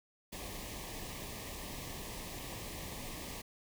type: band-stop noise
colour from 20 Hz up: pink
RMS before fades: -44 dBFS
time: 0.32-3.42 s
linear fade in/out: 10 ms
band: 1200 to 1700 Hz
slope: 96 dB/octave
effects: none